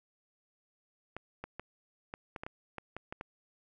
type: clicks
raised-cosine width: 0.5 ms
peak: -25 dBFS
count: 11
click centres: 1.166 / 1.44 / 1.596 / 2.139 / 2.362 / 2.435 / 2.465 / 2.783 / 2.966 / 3.125 / 3.211 s
effects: none